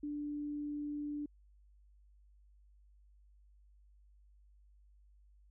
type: tone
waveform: sine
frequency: 293.7 Hz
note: D4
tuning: in tune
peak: -37 dBFS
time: 0.03-1.26 s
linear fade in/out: 5 ms
effects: added 50 Hz sine -61 dBFS peak until 5.5 s